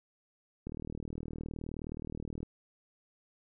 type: click train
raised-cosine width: 3 ms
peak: -27 dBFS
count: 70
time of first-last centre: 0.67-2.43 s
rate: 39.2 Hz
effects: none